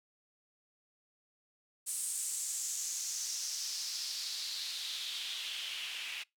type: noise with band-pass filter sweep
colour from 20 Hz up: white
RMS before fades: -39 dBFS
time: 1.86-6.24 s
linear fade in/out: 20 ms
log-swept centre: 8900 to 2600 Hz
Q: 3.4
effects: noise-tail reverb RT60 0.2 s tail -25 dB re dry